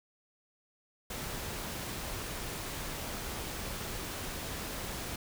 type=noise; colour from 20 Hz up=pink; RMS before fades=-39 dBFS; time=1.1-5.16 s; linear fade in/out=5 ms; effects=none